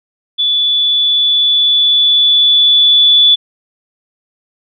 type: tone with level ramp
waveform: sine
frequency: 3456 Hz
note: A7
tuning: 32 cents flat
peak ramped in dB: -10 to -4 dBFS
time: 0.38-3.36 s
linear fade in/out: 20 ms
effects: none